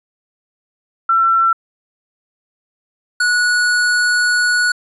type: tone pair in turn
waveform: sine / square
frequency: 1347 / 1464.8 Hz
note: E6 / F#6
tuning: +37 / -18 cents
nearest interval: minor second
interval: 145 cents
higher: second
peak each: -10 / -13 dBFS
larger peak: first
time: 1.09-1.53 / 3.2-4.72 s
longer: second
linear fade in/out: 5 ms
effects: resampled to 24000 Hz